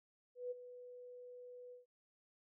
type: tone with ADSR envelope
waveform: sine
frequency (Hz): 493.9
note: B4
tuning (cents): 0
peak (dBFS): -38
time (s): 0.35-1.86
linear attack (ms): 160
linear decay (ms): 22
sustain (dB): -13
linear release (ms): 140
effects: none